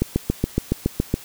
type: click train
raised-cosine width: 3 ms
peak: -5 dBFS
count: 9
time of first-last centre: 0.02-1.14 s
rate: 7.14 Hz
effects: white hiss -42 dBFS RMS until 1.24 s